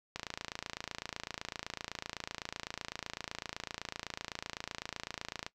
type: click train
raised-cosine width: 0.2 ms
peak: -20 dBFS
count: 149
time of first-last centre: 0.16-5.465 s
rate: 27.9 Hz
effects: noise-tail reverb RT60 0.1 s tail -17 dB re dry